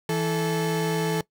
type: tone pair together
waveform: 35% pulse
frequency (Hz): 164.3 / 435.9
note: E3 / A4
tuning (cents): -5 / -16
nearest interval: octave + perfect fourth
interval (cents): 1689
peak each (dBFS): -24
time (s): 0.09-1.21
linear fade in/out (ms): 2
effects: noise-tail reverb RT60 0.1 s tail -20 dB re dry